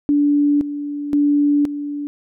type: tone with tremolo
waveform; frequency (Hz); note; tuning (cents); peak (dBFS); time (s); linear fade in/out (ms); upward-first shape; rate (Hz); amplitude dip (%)
sine; 290; D4; -22; -12; 0.09-2.07; 0; square; 0.96; 70
effects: none